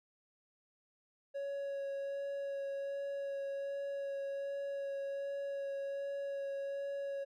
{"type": "tone with vibrato", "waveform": "triangle", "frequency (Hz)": 556, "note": "C#5", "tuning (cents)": 5, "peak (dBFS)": -35, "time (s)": [1.34, 7.25], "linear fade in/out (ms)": 20, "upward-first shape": "sine", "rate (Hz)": 1.3, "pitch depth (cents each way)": 10, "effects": []}